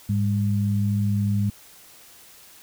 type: tone pair together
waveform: sine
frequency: 104.8 / 201.3 Hz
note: G#2 / G3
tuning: +16 / +46 cents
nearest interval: major seventh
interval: 1130 cents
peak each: -21 / -24 dBFS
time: 0.09-1.5 s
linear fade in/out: 5 ms
effects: white hiss -49 dBFS RMS until 2.62 s